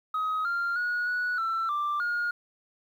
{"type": "tone with pitch steps", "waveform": "sine", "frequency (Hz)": [1264, 1392, 1452, 1469, 1338, 1179, 1428], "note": ["D#6", "F6", "F#6", "F#6", "E6", "D6", "F6"], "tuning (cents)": [27, -6, -33, -13, 25, 6, 38], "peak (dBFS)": -24, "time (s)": [0.14, 2.31], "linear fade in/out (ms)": 5, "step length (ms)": 310, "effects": ["tanh soft clip ceiling -24 dBFS", "10-bit"]}